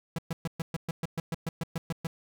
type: tone bursts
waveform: 45% pulse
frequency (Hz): 164.81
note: E3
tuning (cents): 0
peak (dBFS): -29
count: 14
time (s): 0.16-2.07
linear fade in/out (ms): 2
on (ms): 25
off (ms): 120
effects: none